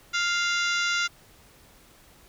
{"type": "harmonic tone with a mistuned harmonic", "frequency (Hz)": 698.5, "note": "F5", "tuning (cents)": 0, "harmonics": [2, 3, 4, 5, 6, 7, 8, 9, 10], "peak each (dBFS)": [-26, -30, -32, -34, -36, -37, -38, -39, -40], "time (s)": [0.13, 1.08], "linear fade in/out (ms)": 20, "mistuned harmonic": 6, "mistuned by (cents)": -85, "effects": ["pink hiss -55 dBFS RMS until 2.28 s"]}